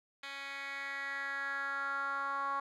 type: tone with band-pass filter sweep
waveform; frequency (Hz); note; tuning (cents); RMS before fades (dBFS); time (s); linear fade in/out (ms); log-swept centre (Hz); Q
10% pulse; 277.2; C#4; 0; -38; 0.23-2.6; 5; 2700 to 1100; 4.5
effects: none